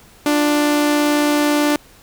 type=tone pair together; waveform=sawtooth; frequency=294.8 / 353 Hz; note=D4 / F4; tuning=+7 / +19 cents; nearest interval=minor third; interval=312 cents; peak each=-10 / -22 dBFS; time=0.26-1.76 s; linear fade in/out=2 ms; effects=pink hiss -47 dBFS RMS until 2.02 s